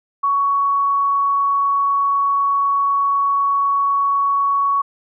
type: tone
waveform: sine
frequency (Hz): 1118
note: C#6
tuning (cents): +14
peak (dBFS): -14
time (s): 0.23-4.82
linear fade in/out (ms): 10
effects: none